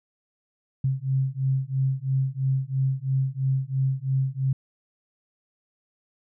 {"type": "beating tone pair", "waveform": "sine", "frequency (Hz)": [132, 135], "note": ["C3", "C#3"], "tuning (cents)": [16, -45], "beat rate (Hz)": 3, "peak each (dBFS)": -25, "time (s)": [0.84, 4.53], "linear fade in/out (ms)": 5, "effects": []}